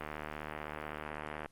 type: click train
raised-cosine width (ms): 0.5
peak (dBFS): -24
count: 111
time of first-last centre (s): 0.01-1.459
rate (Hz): 75.9
effects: pink hiss -67 dBFS RMS until 1.51 s + Opus 32 kbps